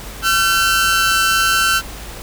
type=tone pair together; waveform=sawtooth; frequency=1349.8 / 1531 Hz; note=E6 / G6; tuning=+41 / -41 cents; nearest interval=major second; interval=218 cents; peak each=-12 dBFS; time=0.22-1.82 s; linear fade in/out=50 ms; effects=added 50 Hz sine -34 dBFS peak until 2.22 s + pink hiss -33 dBFS RMS until 2.22 s